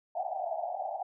white band-pass noise, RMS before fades -35 dBFS, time 0.15-1.03 s, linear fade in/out 5 ms, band 630 to 800 Hz, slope 96 dB/octave, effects none

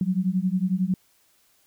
sine beating tone pair, 180 / 191 Hz, F#3 / G3, -47 / -45 cents, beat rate 11 Hz, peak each -24 dBFS, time 0.01-0.94 s, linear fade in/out 2 ms, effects white hiss -63 dBFS RMS until 1.66 s

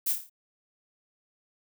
violet noise with echo, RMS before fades -27 dBFS, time 0.06-0.13 s, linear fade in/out 10 ms, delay 28 ms, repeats 6, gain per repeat -5 dB, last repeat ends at 0.298 s, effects none

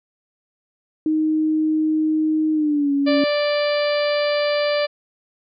sine tone with pitch glide, 311.7 to 280.9 Hz, D#4 to C#4, +3 to +23 cents, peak -16 dBFS, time 1.06-3.24 s, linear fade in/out 2 ms, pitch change -180 cents, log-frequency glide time 2.53-2.92 s
harmonic tone, 587.3 Hz, D5, in tune, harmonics 1 / 2 / 3 / 4 / 5 / 6 / 7 / 8, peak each -18 / -30 / -30 / -30 / -33 / -35 / -34 / -32 dBFS, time 3.06-4.87 s, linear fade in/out 20 ms
effects none

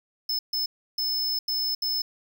square tone bursts at uneven times, 5230 Hz, E8, 15 cents flat, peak -25 dBFS, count 5, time 0.29-0.39 / 0.53-0.66 / 0.98-1.39 / 1.48-1.75 / 1.82-2.02 s, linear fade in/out 5 ms, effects none

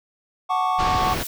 triangle chord, D major seventh, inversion first, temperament equal, 740 / 880 / 1108.7 / 1174.7 Hz, F#5 / A5 / C#6 / D6, 0 / 0 / 0 / 0 cents, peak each -21 / -26 / -21 / -27 dBFS, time 0.49-1.15 s, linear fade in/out 20 ms
blue noise with exponential growth, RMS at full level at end -30 dBFS, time 0.58-1.27 s, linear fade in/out 2 ms, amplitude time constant 150 ms
pink low-pass noise, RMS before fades -26 dBFS, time 0.78-1.24 s, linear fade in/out 20 ms, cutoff 5500 Hz, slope 24 dB/octave
effects none

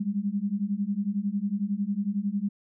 sine beating tone pair, 196 / 207 Hz, G3 / G#3, 0 / -5 cents, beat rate 11 Hz, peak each -29 / -28 dBFS, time 0-2.49 s, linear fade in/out 10 ms, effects none

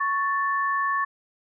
sine tone pair together, 1109.9 / 1760 Hz, C#6 / A6, +2 / 0 cents, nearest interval minor sixth, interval 798 cents, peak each -23 / -27 dBFS, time 0-1.05 s, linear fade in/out 10 ms, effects none

